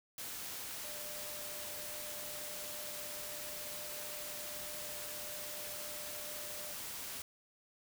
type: tone in noise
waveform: sine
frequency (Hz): 597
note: D5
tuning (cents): +28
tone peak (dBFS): -51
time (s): 0.84-6.73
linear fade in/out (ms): 2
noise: white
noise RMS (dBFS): -44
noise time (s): 0.18-7.22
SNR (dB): -10
effects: none